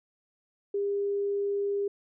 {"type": "tone", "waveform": "sine", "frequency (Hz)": 402.5, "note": "G4", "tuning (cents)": 46, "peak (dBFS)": -26, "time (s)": [0.74, 1.88], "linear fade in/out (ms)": 5, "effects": []}